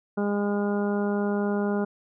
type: harmonic tone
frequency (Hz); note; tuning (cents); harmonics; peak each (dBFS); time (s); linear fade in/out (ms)
204; G#3; -31; 1 / 2 / 3 / 4 / 5 / 6 / 7; -25 / -28 / -34 / -36 / -41 / -43 / -38; 0.17-1.85; 10
effects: none